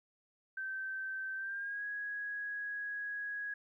sine tone with pitch glide, 1550 to 1661.2 Hz, G6 to G#6, -20 to 0 cents, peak -37 dBFS, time 0.57-3.54 s, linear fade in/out 5 ms, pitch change +120 cents, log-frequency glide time 1.35-1.84 s, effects 13-bit

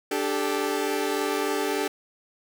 sawtooth chord, D suspended fourth, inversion none, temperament equal with one note detuned, 293.7 / 392 / 435.4 Hz, D4 / G4 / A4, 0 / 0 / -18 cents, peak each -26 / -24 / -25 dBFS, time 0.11-1.88 s, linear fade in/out 5 ms, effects none

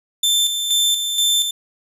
sawtooth tone with tremolo, 3550 Hz, A7, 15 cents sharp, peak -11 dBFS, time 0.23-1.51 s, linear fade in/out 5 ms, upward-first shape square, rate 2.1 Hz, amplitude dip 50%, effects resampled to 32000 Hz + 8-bit

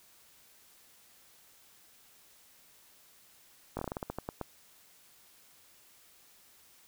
slowing click train, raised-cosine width 1 ms, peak -21 dBFS, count 12, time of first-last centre 3.77-4.413 s, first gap 20 ms, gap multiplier 1.2, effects white hiss -61 dBFS RMS until 6.87 s

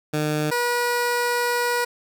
15% pulse tone pair in turn, 151.8 / 483.3 Hz, D#3 / B4, -42 / -38 cents, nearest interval octave + minor sixth, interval 2004 cents, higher second, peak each -15 / -14 dBFS, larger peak second, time 0.13-0.51 / 0.51-1.85 s, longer second, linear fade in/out 10 ms, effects none

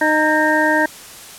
harmonic tone with a mistuned harmonic, 307.9 Hz, D#4, 18 cents flat, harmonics 1 / 2 / 3 / 5 / 6, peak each -19 / -19 / -19 / -19 / -19 dBFS, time 0.01-0.86 s, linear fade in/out 5 ms, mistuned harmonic 5, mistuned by +52 cents, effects white hiss -37 dBFS RMS until 1.38 s + low-pass 12000 Hz 12 dB/octave

